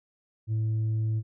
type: tone with tanh clipping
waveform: sine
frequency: 110 Hz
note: A2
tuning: in tune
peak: -25 dBFS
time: 0.47-1.23 s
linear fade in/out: 50 ms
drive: 2 dB
effects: none